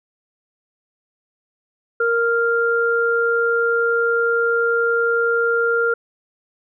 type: tone pair together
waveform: sine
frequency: 465.7 / 1395.5 Hz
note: A#4 / F6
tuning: -2 / -2 cents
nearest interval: octave + perfect fifth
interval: 1900 cents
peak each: -18 dBFS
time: 2-5.94 s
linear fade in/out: 5 ms
effects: none